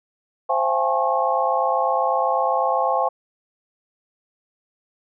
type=tone cluster; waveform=sine; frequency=524 / 680 / 788 / 848 / 1086 Hz; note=C5 / F5 / G5 / G#5 / C#6; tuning=+2 / -46 / +9 / +36 / -36 cents; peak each=-24 dBFS; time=0.49-3.09 s; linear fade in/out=10 ms; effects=none